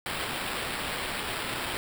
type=noise with sample-and-hold; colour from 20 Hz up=violet; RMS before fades=-33 dBFS; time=0.06-1.77 s; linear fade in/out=0 ms; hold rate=6300 Hz; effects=none